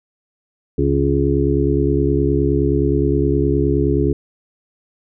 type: harmonic tone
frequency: 69.6 Hz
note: C#2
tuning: 8 cents sharp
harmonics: 1 / 2 / 4 / 5 / 6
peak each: -20 / -20 / -20 / -20 / -20 dBFS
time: 0.78-4.13 s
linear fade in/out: 5 ms
effects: none